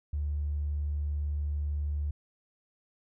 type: tone with tanh clipping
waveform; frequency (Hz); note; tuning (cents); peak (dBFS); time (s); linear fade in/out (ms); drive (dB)
triangle; 73.5; D2; +2; -28; 0.13-2.11; 5; 2
effects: none